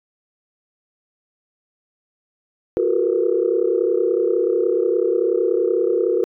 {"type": "tone cluster", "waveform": "sine", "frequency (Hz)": [352.1, 382.7, 449.1, 485.5], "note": ["F4", "G4", "A4", "B4"], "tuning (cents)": [14, -42, 35, -30], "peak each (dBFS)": -21, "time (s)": [2.77, 6.24], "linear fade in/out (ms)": 0, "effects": ["tanh soft clip ceiling -5 dBFS"]}